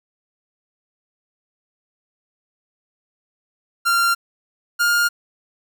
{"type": "tone pair in turn", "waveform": "45% pulse", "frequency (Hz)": [1383, 1412.9], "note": ["F6", "F6"], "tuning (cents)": [-17, 20], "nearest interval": "unison", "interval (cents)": 37, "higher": "second", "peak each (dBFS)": -15, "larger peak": "neither", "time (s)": [[3.85, 4.15], [4.79, 5.09]], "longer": "neither", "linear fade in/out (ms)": 20, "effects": []}